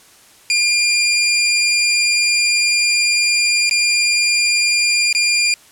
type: tone with dropouts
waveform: 20% pulse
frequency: 2403 Hz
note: D7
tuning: 39 cents sharp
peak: -8 dBFS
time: 0.5-5.54 s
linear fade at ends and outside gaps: 1 ms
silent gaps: 3.695-3.71 / 5.128-5.149 s
effects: white hiss -47 dBFS RMS until 5.71 s + low-pass 11000 Hz 12 dB/octave